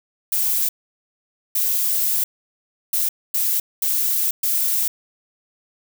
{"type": "noise bursts at uneven times", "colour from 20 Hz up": "violet", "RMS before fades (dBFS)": -20, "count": 6, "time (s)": [[0.32, 0.69], [1.55, 2.24], [2.93, 3.09], [3.34, 3.6], [3.82, 4.31], [4.43, 4.88]], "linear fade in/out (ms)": 5, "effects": []}